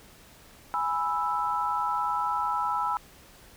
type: chord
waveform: sine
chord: E major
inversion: first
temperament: equal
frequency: 830.6 / 987.8 / 1318.5 Hz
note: G#5 / B5 / E6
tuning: 0 / 0 / 0 cents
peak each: -31 / -29 / -29 dBFS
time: 0.74-2.97 s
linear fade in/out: 0 ms
effects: pink hiss -53 dBFS RMS until 3.56 s